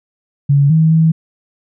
sine tone with pitch steps, 141.4 / 159.6 / 161.2 Hz, C#3 / D#3 / E3, +35 / +44 / -38 cents, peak -7 dBFS, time 0.49-1.12 s, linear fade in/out 10 ms, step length 210 ms, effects none

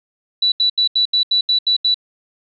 sine tone bursts, 3951 Hz, B7, in tune, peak -12 dBFS, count 9, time 0.42-1.944 s, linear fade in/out 5 ms, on 100 ms, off 78 ms, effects none

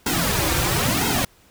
pink noise with flanger, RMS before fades -21 dBFS, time 0.06-1.25 s, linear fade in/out 5 ms, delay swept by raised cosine 1.7 to 4.8 ms, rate 0.99 Hz, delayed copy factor -0.95, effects pink hiss -55 dBFS RMS until 1.5 s

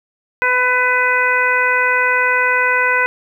harmonic tone, 500 Hz, B4, 21 cents sharp, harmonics 1 / 2 / 3 / 4 / 5, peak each -22 / -19 / -16 / -18 / -21 dBFS, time 0.42-3.06 s, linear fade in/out 0 ms, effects 8-bit

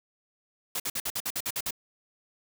white noise bursts, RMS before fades -31 dBFS, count 10, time 0.75-1.708 s, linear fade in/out 5 ms, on 49 ms, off 52 ms, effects none

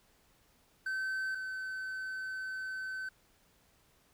triangle tone pair in turn, 1538 / 1528.3 Hz, G6 / G6, -33 / -44 cents, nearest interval unison, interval 11 cents, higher first, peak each -31 / -35 dBFS, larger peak first, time 0.86-1.35 / 1.35-3.09 s, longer second, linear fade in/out 5 ms, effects pink hiss -68 dBFS RMS until 4.13 s

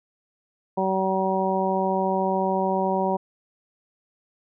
harmonic tone, 190.2 Hz, F#3, 48 cents sharp, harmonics 1 / 2 / 3 / 4 / 5, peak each -27 / -27 / -27 / -27 / -27 dBFS, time 0.77-3.17 s, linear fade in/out 10 ms, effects none

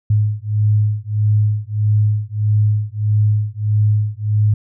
sine beating tone pair, 104.9 / 106.5 Hz, G#2 / G#2, +18 / +44 cents, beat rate 1.6 Hz, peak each -16 dBFS, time 0.1-4.54 s, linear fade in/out 5 ms, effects none

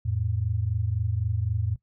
sine tone pair together, 86.12 / 110 Hz, F2 / A2, -24 / 0 cents, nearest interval major third, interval 424 cents, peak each -28 / -26 dBFS, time 0.05-1.76 s, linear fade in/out 10 ms, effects noise-tail reverb RT60 0.1 s tail -18 dB re dry

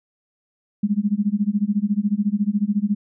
sine tone with tremolo, 205.8 Hz, G#3, 16 cents flat, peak -14 dBFS, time 0.83-2.95 s, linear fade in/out 5 ms, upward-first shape sine, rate 14 Hz, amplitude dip 95%, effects none

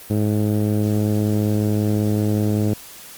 10% pulse tone with low-pass filter, 105.3 Hz, G#2, 24 cents sharp, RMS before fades -19 dBFS, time 0.1-2.74 s, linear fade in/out 5 ms, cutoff 360 Hz, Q 0.55, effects white hiss -40 dBFS RMS until 3.17 s + Opus 32 kbps

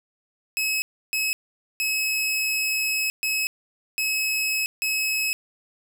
sawtooth tone bursts at uneven times, 2571 Hz, E7, 44 cents flat, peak -19 dBFS, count 6, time 0.57-0.82 / 1.13-1.33 / 1.8-3.1 / 3.23-3.47 / 3.98-4.66 / 4.82-5.33 s, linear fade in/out 0 ms, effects none

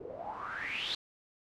white noise with low-pass filter sweep, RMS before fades -39 dBFS, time 0-0.95 s, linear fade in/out 5 ms, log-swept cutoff 420 to 4000 Hz, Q 9.1, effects none

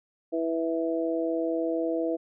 harmonic tone, 164.2 Hz, E3, 6 cents flat, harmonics 2 / 3 / 4, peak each -28 / -30 / -31 dBFS, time 0.32-2.17 s, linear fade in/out 20 ms, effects none

